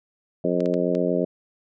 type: harmonic tone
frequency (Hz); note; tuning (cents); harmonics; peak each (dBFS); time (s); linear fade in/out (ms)
88.6; F2; +25; 2 / 3 / 4 / 5 / 6 / 7; -27 / -27 / -27 / -27 / -27 / -27; 0.44-1.25; 5
type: clicks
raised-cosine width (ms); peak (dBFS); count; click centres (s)
0.2; -22; 4; 0.605 / 0.659 / 0.74 / 0.951
effects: none